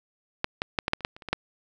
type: clicks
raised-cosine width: 0.3 ms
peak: -8 / -10 / -7 / -10 / -6 / -29 / -7 / -28 / -29 / -19 / -7 dBFS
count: 11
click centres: 0.444 / 0.619 / 0.788 / 0.881 / 0.934 / 1.007 / 1.049 / 1.165 / 1.222 / 1.287 / 1.33 s
effects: none